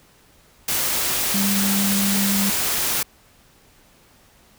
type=tone in noise; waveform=sine; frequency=198.4 Hz; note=G3; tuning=21 cents sharp; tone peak=-20 dBFS; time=1.34-2.5 s; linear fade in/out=5 ms; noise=white; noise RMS=-22 dBFS; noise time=0.68-3.03 s; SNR=-1 dB; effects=pink hiss -54 dBFS RMS until 4.58 s